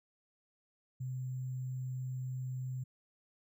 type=tone with sample-and-hold; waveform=sine; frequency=128.8 Hz; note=C3; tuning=27 cents flat; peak=-36 dBFS; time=1-2.84 s; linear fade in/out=10 ms; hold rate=7350 Hz; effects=none